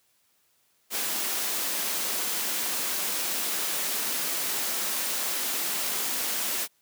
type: high-pass noise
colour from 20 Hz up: white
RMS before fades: -29 dBFS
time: 0.9-6.68 s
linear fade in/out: 50 ms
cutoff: 190 Hz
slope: 24 dB/octave
effects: white hiss -68 dBFS RMS until 6.81 s + high-pass 60 Hz 12 dB/octave